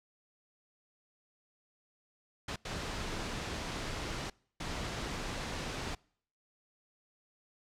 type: noise bursts at uneven times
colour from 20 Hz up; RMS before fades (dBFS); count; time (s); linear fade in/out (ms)
pink; -38; 3; 2.48-2.56 / 2.65-4.3 / 4.6-5.95; 5
effects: noise-tail reverb RT60 0.6 s tail -26 dB re dry + low-pass 6000 Hz 12 dB/octave

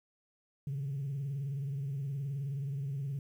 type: tone with vibrato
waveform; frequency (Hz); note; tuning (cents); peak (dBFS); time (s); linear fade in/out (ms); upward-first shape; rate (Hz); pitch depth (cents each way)
sine; 138.59; C#3; 0; -32; 0.67-3.19; 2; sine; 19; 92
effects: tanh soft clip ceiling -31 dBFS + 11-bit

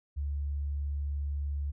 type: tone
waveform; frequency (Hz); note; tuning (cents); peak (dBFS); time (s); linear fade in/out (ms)
sine; 71.6; D2; -43; -30; 0.16-1.72; 20
effects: none

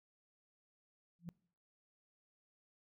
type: tone with exponential growth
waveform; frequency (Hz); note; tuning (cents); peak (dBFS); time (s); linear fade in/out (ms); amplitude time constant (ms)
sine; 171.4; F3; -32; -38; 1.19-1.29; 0; 21
effects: noise-tail reverb RT60 0.6 s tail -25 dB re dry + tanh soft clip ceiling -36 dBFS

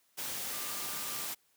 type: tone in noise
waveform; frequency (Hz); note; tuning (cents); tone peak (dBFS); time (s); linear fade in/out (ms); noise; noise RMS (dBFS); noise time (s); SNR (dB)
sine; 1194; D6; +28; -49; 0.51-1.27; 20; white; -38; 0.17-1.35; -14
effects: white hiss -71 dBFS RMS until 1.56 s + high-pass 100 Hz 12 dB/octave

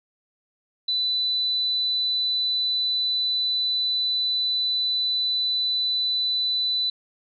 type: tone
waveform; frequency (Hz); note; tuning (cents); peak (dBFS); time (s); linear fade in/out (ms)
sine; 3990; B7; +17; -21; 0.88-6.9; 5
effects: none

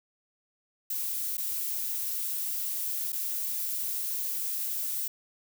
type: noise with dropouts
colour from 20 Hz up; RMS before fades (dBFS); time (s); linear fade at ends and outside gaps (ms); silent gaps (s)
violet; -32; 0.9-5.08; 5; 1.371-1.379 / 3.122-3.128
effects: none

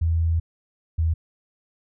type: tone pair in turn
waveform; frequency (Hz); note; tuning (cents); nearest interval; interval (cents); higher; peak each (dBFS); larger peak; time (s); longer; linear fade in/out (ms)
sine; 82.41 / 81.13; E2 / E2; 0 / -27; unison; 27; first; -18; neither; 0.01-0.4 / 0.98-1.14; first; 10
effects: none

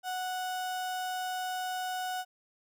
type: tone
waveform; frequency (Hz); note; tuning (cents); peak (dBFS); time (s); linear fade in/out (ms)
35% pulse; 738; F#5; -5; -31; 0.03-2.25; 50
effects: none

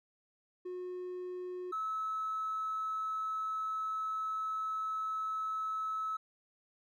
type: tone pair in turn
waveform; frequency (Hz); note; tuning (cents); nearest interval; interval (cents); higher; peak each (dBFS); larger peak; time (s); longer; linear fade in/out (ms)
triangle; 362.7 / 1297.8; F#4 / E6; -34 / -27; octave + minor seventh; 2207; second; -36 / -30; second; 0.65-1.72 / 1.72-6.17; second; 10
effects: tanh soft clip ceiling -31 dBFS

